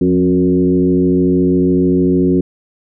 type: tone with frequency modulation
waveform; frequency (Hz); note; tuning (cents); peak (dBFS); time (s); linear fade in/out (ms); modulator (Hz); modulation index
sine; 270; C#4; -45; -9; 0.01-2.41; 5; 93.7; 1.3
effects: none